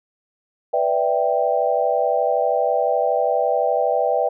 sine chord, E minor seventh, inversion second, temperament equal, 493.9 / 587.3 / 659.3 / 784 Hz, B4 / D5 / E5 / G5, 0 / 0 / 0 / 0 cents, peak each -22 dBFS, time 0.73-4.29 s, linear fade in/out 10 ms, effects none

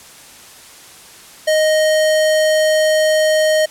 square tone, 622.3 Hz, D#5, in tune, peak -12 dBFS, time 1.47-3.66 s, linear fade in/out 10 ms, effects white hiss -40 dBFS RMS until 3.7 s + low-pass 11000 Hz 12 dB/octave

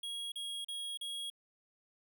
square tone bursts, 3300 Hz, G#7, 12 cents flat, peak -39 dBFS, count 4, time 0.03-1.301 s, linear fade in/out 5 ms, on 290 ms, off 37 ms, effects none

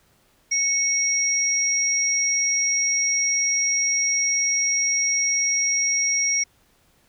sine tone pair together, 2201 / 5640 Hz, C#7 / F8, -13 / +16 cents, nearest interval octave + major third, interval 1629 cents, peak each -24 / -20 dBFS, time 0.51-6.44 s, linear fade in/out 10 ms, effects pink hiss -61 dBFS RMS until 7.08 s

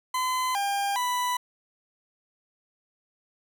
40% pulse tone with pitch steps, 1020 / 801 / 989 Hz, C6 / G5 / B5, -44 / +37 / +2 cents, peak -24 dBFS, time 0.14-1.37 s, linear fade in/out 5 ms, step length 410 ms, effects none

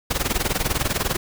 pink noise with tremolo, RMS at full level -20 dBFS, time 0.1-1.17 s, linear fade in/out 10 ms, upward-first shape sine, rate 20 Hz, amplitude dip 85%, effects none

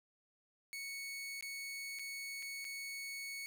sawtooth tone with dropouts, 2217 Hz, C#7, in tune, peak -39 dBFS, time 0.73-3.46 s, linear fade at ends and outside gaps 0 ms, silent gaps 1.409-1.425 / 1.988-1.994 / 2.424-2.427 / 2.645-2.65 s, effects none

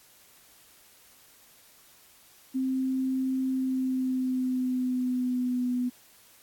sine tone with pitch glide, 261.6 to 247.9 Hz, C4 to B3, 0 to +7 cents, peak -25 dBFS, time 2.54-5.9 s, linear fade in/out 20 ms, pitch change -93 cents, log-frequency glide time 3.5-5.71 s, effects white hiss -57 dBFS RMS until 6.42 s + AAC 64 kbps

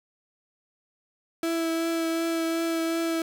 35% pulse tone with vibrato, 329.6 Hz, E4, in tune, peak -23 dBFS, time 1.43-3.22 s, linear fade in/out 2 ms, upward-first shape triangle, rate 2.7 Hz, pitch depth 15 cents each way, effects none

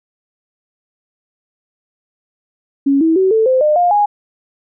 sine tone with pitch steps, 277.2 / 324 / 378.7 / 442.6 / 517.3 / 604.6 / 706.6 / 825.9 Hz, C#4 / E4 / F#4 / A4 / C5 / D#5 / F5 / G#5, 0 / -30 / +40 / +10 / -20 / -50 / +20 / -10 cents, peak -9 dBFS, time 2.86-4.06 s, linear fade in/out 10 ms, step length 150 ms, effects none

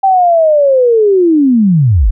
sine linear sweep, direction down, 785 to 36.71 Hz, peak -5 dBFS, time 0.03-2.11 s, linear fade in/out 10 ms, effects none

